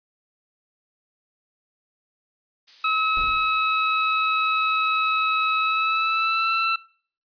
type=noise; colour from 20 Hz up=violet; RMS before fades=-35 dBFS; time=2.67-6.65 s; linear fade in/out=10 ms
type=tone with pitch glide; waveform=25% pulse; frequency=1286 to 1336 Hz; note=E6 to E6; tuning=-43 to +23 cents; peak=-16 dBFS; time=2.84-6.76 s; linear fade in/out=5 ms; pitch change=+66 cents; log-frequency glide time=5.58-6.51 s
type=noise with exponential decay; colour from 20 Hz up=brown; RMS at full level=-33 dBFS; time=3.17-3.86 s; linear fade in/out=0 ms; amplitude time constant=150 ms
effects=noise-tail reverb RT60 0.5 s tail -23 dB re dry + resampled to 11025 Hz